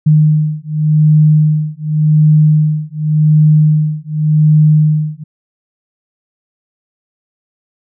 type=beating tone pair; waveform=sine; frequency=152.8 / 153.68 Hz; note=D#3 / D#3; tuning=-31 / -21 cents; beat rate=0.88 Hz; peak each=-10 dBFS; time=0.06-5.24 s; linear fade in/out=10 ms; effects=none